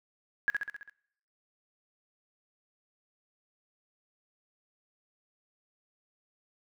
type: tone with echo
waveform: sine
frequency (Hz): 1660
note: G#6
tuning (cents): -1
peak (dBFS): -22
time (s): 0.48-0.5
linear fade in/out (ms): 0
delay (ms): 66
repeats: 6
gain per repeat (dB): -4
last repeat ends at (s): 0.896
effects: noise-tail reverb RT60 0.7 s tail -22 dB re dry